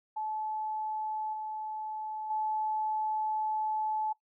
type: tone with level steps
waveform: sine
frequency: 864 Hz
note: A5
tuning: 32 cents flat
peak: -32 / -35 / -29 dBFS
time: 0.16-4.13 s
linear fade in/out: 10 ms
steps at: 1.33 / 2.3 s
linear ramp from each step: 5 ms
effects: noise-tail reverb RT60 0.1 s tail -19 dB re dry